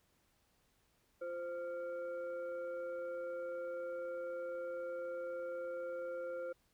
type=tone with frequency modulation; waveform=sine; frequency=520 Hz; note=C5; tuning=11 cents flat; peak=-39 dBFS; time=1.21-6.53 s; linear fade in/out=10 ms; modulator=868 Hz; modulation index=0.54; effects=pink hiss -75 dBFS RMS until 6.73 s